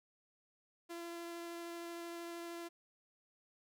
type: tone with vibrato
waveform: sawtooth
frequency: 340.4 Hz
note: F4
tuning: 44 cents flat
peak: -40 dBFS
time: 0.89-2.69 s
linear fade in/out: 20 ms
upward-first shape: triangle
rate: 13 Hz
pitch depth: 9 cents each way
effects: none